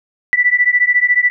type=beating tone pair; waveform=sine; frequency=1963 / 1977 Hz; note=B6 / B6; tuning=-11 / +1 cents; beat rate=14 Hz; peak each=-13 dBFS; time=0.33-1.3 s; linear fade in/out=0 ms; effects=none